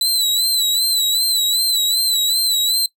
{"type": "tone with vibrato", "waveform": "sawtooth", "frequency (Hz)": 3987, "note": "B7", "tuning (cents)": 16, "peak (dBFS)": -12, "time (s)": [0.01, 2.86], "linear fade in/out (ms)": 2, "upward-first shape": "sine", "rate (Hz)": 2.6, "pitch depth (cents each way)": 70, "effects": ["noise-tail reverb RT60 0.1 s tail -20 dB re dry"]}